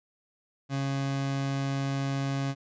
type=tone; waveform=30% pulse; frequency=137.4 Hz; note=C#3; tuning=15 cents flat; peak=-25 dBFS; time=0.69-2.55 s; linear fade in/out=50 ms; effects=resampled to 16000 Hz